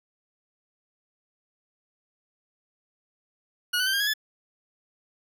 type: tone with pitch steps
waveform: 20% pulse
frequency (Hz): 1451 / 1502.2 / 1555.1 / 1610 / 1666.8 / 1725.5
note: F#6 / F#6 / G6 / G6 / G#6 / A6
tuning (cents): -34 / +26 / -14 / +46 / +6 / -34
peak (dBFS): -18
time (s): 3.73-4.138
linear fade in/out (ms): 10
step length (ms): 68
effects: none